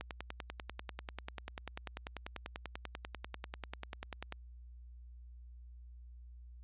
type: click train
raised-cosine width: 0.3 ms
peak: -25 dBFS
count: 45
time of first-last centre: 0.01-4.324 s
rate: 10.2 Hz
effects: added 60 Hz sine -50 dBFS peak until 6.63 s + resampled to 8000 Hz

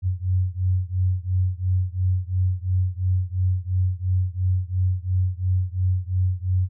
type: beating tone pair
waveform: sine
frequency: 91 / 93.9 Hz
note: F#2 / F#2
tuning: -28 / +26 cents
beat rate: 2.9 Hz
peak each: -22 / -23 dBFS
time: 0.02-6.69 s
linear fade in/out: 50 ms
effects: none

